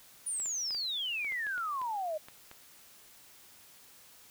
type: exponential sweep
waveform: sine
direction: down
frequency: 9700 to 600 Hz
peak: -32 dBFS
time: 0.26-2.18 s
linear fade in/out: 10 ms
type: clicks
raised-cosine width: 0.3 ms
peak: -32 dBFS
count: 11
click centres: 0.4 / 0.458 / 0.707 / 0.748 / 1.247 / 1.322 / 1.468 / 1.579 / 1.816 / 2.285 / 2.514 s
effects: white hiss -57 dBFS RMS until 4.3 s